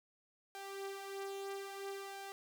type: tone with flanger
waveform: sawtooth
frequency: 393.3 Hz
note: G4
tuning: 6 cents sharp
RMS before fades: -45 dBFS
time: 0.55-2.32 s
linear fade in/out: 0 ms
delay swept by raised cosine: 1.3 to 5.4 ms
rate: 0.61 Hz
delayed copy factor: +0.55
effects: none